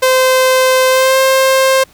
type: tone with pitch glide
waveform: sawtooth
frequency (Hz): 517 to 529.4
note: C5 to C5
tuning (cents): -21 to +20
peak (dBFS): -4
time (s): 0.02-1.84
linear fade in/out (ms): 10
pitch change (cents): +41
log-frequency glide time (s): 0.89-1.18
effects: pink hiss -46 dBFS RMS until 1.93 s